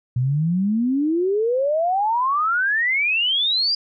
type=exponential sweep; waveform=sine; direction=up; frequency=120 to 4904 Hz; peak=-17 dBFS; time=0.16-3.75 s; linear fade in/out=5 ms; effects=none